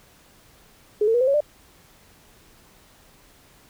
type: tone with pitch steps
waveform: sine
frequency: 420 / 450.1 / 482.5 / 517.1 / 554.2 / 594 Hz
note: G#4 / A4 / B4 / C5 / C#5 / D5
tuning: +19 / +39 / -40 / -20 / -1 / +20 cents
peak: -16 dBFS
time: 1.01-1.406 s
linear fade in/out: 5 ms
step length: 66 ms
effects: pink hiss -54 dBFS RMS until 3.69 s